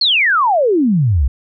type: exponential sweep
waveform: sine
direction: down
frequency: 4471 to 58.8 Hz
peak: -10 dBFS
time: 0.01-1.28 s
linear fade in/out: 5 ms
effects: none